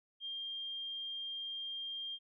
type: tone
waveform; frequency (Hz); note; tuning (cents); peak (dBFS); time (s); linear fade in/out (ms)
sine; 3201; G7; +36; -39; 0.2-2.19; 50
effects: none

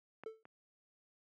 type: clicks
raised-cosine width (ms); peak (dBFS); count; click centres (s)
0.5; -33 / -39; 2; 0.236 / 0.454
type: tone with exponential decay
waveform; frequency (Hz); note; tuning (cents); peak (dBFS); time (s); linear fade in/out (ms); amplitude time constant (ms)
triangle; 442.5; A4; +10; -36; 0.26-0.43; 2; 36
effects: high-pass 150 Hz 12 dB/octave + MP3 96 kbps

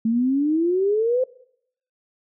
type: exponential sweep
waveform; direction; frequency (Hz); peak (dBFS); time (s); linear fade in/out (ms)
sine; up; 220 to 523.3; -17; 0.05-1.24; 5
effects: noise-tail reverb RT60 0.7 s tail -21 dB re dry

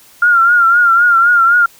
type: tone with vibrato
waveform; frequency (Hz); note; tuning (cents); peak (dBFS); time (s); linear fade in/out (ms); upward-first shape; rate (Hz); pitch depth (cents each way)
sine; 1396.9; F6; 0; -6; 0.22-1.66; 5; triangle; 3.9; 76
effects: white hiss -44 dBFS RMS until 1.79 s

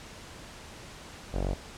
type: tone with low-pass filter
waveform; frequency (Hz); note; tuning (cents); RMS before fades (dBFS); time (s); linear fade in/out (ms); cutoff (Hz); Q
sawtooth; 47.12; F#1; +32; -30; 1.33-1.55; 20; 640; 2.4
effects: pink hiss -46 dBFS RMS until 1.77 s + low-pass 8000 Hz 12 dB/octave

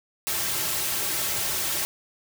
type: noise with comb filter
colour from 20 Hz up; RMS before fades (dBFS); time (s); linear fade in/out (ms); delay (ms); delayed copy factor
white; -27; 0.27-1.85; 0; 4.1; -0.55
effects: none

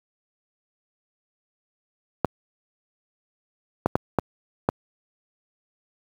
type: clicks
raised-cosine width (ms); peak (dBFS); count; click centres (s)
1; -4; 5; 2.247 / 3.86 / 3.955 / 4.187 / 4.689
effects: high-pass 80 Hz 12 dB/octave + 7-bit

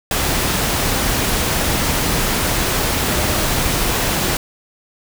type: tone in noise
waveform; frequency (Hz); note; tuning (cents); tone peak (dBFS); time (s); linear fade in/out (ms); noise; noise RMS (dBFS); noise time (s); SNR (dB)
sine; 604; D5; +48; -28; 3.11-3.46; 2; pink; -18; 0.11-4.37; -13
effects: none

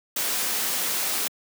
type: noise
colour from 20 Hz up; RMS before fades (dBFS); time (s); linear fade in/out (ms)
white; -26; 0.16-1.28; 5
effects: high-pass 200 Hz 12 dB/octave

